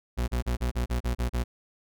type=tone bursts; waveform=40% pulse; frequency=60.5 Hz; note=B1; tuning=35 cents flat; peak=-24 dBFS; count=9; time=0.17-1.44 s; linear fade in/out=20 ms; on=110 ms; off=35 ms; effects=none